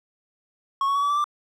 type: tone with pitch steps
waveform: triangle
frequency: 1098 / 1114 / 1130.2 / 1146.6 / 1163.3 / 1180.2 Hz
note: C#6 / C#6 / C#6 / D6 / D6 / D6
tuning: -17 / +8 / +33 / -42 / -17 / +8 cents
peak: -18 dBFS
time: 0.81-1.242 s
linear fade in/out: 2 ms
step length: 72 ms
effects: none